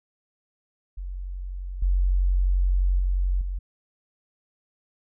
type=tone with level steps; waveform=sine; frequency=45.79 Hz; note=F#1; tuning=17 cents flat; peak=-30 / -18 / -20 / -26 dBFS; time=0.97-3.59 s; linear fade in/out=10 ms; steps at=1.82 / 2.99 / 3.41 s; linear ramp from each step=5 ms; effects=none